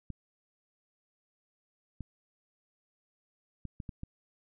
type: clicks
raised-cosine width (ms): 5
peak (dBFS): -27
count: 6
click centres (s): 0.103 / 2.007 / 3.653 / 3.802 / 3.892 / 4.034
effects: none